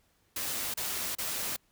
white noise bursts, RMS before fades -34 dBFS, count 3, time 0.36-1.564 s, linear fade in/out 5 ms, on 380 ms, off 32 ms, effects pink hiss -70 dBFS RMS until 1.71 s

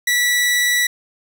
sawtooth tone, 1953 Hz, B6, 20 cents flat, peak -11 dBFS, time 0.07-0.87 s, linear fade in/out 5 ms, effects none

